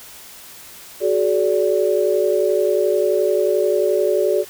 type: tone cluster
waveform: sine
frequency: 372.3 / 423.7 / 579 Hz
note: F#4 / G#4 / D5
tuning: +11 / +35 / -25 cents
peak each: -19 dBFS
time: 1-4.45 s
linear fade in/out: 50 ms
effects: white hiss -40 dBFS RMS until 4.49 s